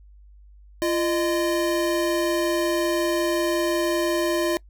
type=tone pair together; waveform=square; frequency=343 / 612.3 Hz; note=F4 / D#5; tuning=-31 / -28 cents; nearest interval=minor seventh; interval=1003 cents; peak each=-23 / -26 dBFS; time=0.82-4.57 s; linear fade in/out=0 ms; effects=noise-tail reverb RT60 0.1 s tail -23 dB re dry + added 50 Hz sine -46 dBFS peak until 4.69 s